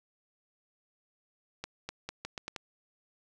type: accelerating click train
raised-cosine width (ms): 0.2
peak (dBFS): -20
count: 7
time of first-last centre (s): 1.64-2.562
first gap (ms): 250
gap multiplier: 0.8
effects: none